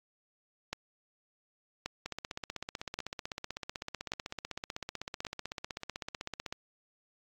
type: two click trains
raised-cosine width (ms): 0.2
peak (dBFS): -17 / -20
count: 5 / 72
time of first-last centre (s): 0.73-5.25 / 2.06-6.525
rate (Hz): 0.885 / 15.9
effects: AAC 48 kbps